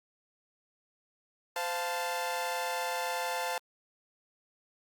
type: chord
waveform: sawtooth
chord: F major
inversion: second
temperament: equal with one note detuned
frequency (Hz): 515.7 / 698.5 / 880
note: C5 / F5 / A5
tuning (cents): -25 / 0 / 0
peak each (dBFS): -33 / -33 / -31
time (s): 1.56-3.58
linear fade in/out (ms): 2
effects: Opus 48 kbps